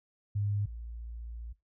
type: tone pair in turn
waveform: sine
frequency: 102.4 / 57.47 Hz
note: G#2 / A#1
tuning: -24 / -24 cents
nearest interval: minor seventh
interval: 1000 cents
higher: first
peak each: -28 / -39 dBFS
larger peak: first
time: 0.35-0.66 / 0.66-1.53 s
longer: second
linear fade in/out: 10 ms
effects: noise-tail reverb RT60 0.2 s tail -19 dB re dry